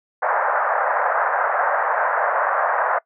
pink band-pass noise, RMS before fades -20 dBFS, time 0.22-2.99 s, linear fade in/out 10 ms, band 560 to 1700 Hz, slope 48 dB/octave, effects noise-tail reverb RT60 0.1 s tail -22 dB re dry

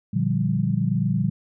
sine chord, G minor seventh, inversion first, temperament equal with one note detuned, 117.49 / 146.83 / 174.61 / 196 Hz, Bb2 / D3 / F3 / G3, +14 / 0 / 0 / 0 cents, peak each -25 dBFS, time 0.13-1.3 s, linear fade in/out 10 ms, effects none

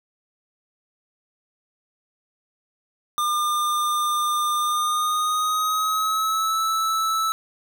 square tone with pitch glide, 1203 to 1311.9 Hz, D6 to E6, +41 to -9 cents, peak -21 dBFS, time 3.18-7.32 s, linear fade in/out 0 ms, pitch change +150 cents, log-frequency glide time 4.57-6.61 s, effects none

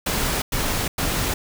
pink noise bursts, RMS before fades -23 dBFS, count 3, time 0.06-1.34 s, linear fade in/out 5 ms, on 360 ms, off 100 ms, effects none

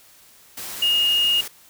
sine tone in noise, 2852 Hz, F7, 36 cents sharp, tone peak -16 dBFS, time 0.82-1.41 s, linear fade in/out 5 ms, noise white, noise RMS -33 dBFS, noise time 0.57-1.48 s, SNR +14 dB, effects white hiss -51 dBFS RMS until 1.69 s

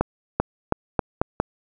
accelerating click train, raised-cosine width 1 ms, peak -4 dBFS, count 6, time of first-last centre 0.01-1.4 s, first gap 390 ms, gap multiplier 0.83, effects none

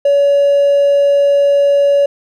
triangle tone with hard clipping, 566 Hz, C#5, 36 cents sharp, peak -8 dBFS, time 0.05-2.06 s, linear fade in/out 5 ms, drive 4 dB, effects none

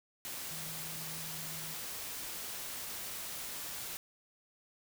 sine tone in noise, 159.2 Hz, D#3, 40 cents sharp, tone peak -49 dBFS, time 0.51-1.74 s, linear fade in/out 0 ms, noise white, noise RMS -42 dBFS, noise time 0.25-3.97 s, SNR -10 dB, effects none

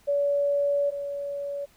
sine tone pair in turn, 570 / 567.2 Hz, C#5 / C#5, +48 / +40 cents, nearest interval unison, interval 8 cents, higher first, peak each -21 / -29 dBFS, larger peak first, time 0.07-0.91 / 0.91-1.66 s, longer first, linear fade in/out 20 ms, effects pink hiss -60 dBFS RMS until 1.76 s

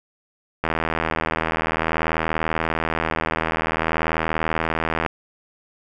click train, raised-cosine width 0.5 ms, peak -6 dBFS, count 357, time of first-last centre 0.64-5.062 s, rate 80.5 Hz, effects none

